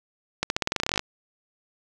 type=accelerating click train; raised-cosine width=0.2 ms; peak=-6 dBFS; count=16; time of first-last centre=0.43-0.994 s; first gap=71 ms; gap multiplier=0.9; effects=7-bit